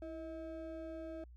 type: ring-modulated tone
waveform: triangle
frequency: 482.5 Hz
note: B4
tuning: 40 cents flat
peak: -38 dBFS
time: 0.02-1.24 s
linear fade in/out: 2 ms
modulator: 154 Hz
effects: added 60 Hz sine -53 dBFS peak until 1.36 s